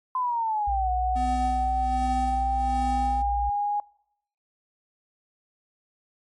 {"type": "exponential two-way sweep", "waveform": "sine", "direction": "down then up", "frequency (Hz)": [1030, 736, 826], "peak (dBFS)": -23, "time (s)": [0.15, 3.8], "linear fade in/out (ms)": 2, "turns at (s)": 0.9}
{"type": "tone", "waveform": "sine", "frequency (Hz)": 59.3, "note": "A#1", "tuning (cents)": 30, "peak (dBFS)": -27, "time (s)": [0.67, 3.5], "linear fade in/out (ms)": 10}
{"type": "tone with tremolo", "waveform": "square", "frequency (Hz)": 252.6, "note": "B3", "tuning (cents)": 39, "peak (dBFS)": -31, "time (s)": [1.15, 3.23], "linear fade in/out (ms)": 20, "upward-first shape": "sine", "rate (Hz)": 1.3, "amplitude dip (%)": 75}
{"effects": ["noise-tail reverb RT60 0.8 s tail -25 dB re dry", "MP3 48 kbps"]}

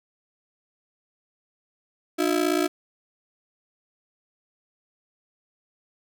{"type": "ring-modulated tone", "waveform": "35% pulse", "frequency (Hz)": 329.6, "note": "E4", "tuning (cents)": 0, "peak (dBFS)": -16, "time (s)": [2.18, 2.68], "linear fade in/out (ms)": 20, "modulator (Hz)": 28.6, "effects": ["9-bit"]}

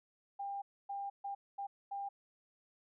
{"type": "tone bursts at uneven times", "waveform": "sine", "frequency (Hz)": 798, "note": "G5", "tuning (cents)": 31, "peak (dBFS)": -38, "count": 5, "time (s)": [[0.39, 0.62], [0.89, 1.1], [1.24, 1.35], [1.58, 1.67], [1.91, 2.09]], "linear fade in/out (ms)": 10, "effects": []}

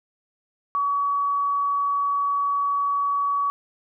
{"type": "tone", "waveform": "sine", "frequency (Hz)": 1133, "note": "C#6", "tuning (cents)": 37, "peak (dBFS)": -20, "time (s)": [0.75, 3.5], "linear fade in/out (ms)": 0, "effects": []}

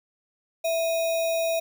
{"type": "tone with sample-and-hold", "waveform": "sine", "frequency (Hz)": 659.3, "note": "E5", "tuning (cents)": 0, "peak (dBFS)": -22, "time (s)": [0.64, 1.6], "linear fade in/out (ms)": 10, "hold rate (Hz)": 3150, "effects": []}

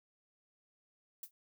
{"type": "noise with exponential decay", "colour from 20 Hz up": "violet", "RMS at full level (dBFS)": -40, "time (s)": [1.23, 1.31], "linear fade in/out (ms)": 2, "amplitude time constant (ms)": 17, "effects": []}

